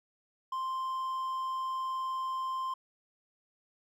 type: tone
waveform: triangle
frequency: 1046.5 Hz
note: C6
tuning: in tune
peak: -30 dBFS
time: 0.52-2.74 s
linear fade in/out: 5 ms
effects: none